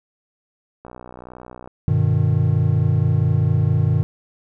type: click train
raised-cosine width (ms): 1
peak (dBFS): -23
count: 52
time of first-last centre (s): 0.85-1.675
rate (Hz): 61.8
type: chord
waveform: triangle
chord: G augmented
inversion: none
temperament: just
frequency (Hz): 98 / 122.5 / 153.12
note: G2 / B2 / D#3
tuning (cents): 0 / -14 / -27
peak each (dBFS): -17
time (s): 1.88-4.03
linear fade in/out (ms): 0
effects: none